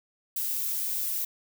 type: noise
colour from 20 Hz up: violet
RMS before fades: -30 dBFS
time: 0.36-1.25 s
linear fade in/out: 5 ms
effects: none